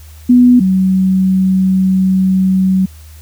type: tone pair in turn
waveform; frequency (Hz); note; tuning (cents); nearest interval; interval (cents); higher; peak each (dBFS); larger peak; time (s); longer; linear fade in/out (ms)
sine; 246.9 / 188.44; B3 / F#3; 0 / +32; perfect fourth; 468; first; -3 / -8; first; 0.29-0.6 / 0.6-2.86; second; 10
effects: added 77 Hz sine -33 dBFS peak until 3.21 s + white hiss -44 dBFS RMS until 3.21 s